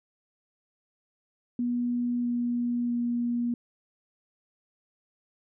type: tone with pitch steps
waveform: sine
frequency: 242.4 / 240.7 / 239.1 Hz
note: B3 / B3 / A#3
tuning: -32 / -44 / +44 cents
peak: -25 dBFS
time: 1.59-3.54 s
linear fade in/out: 2 ms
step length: 650 ms
effects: none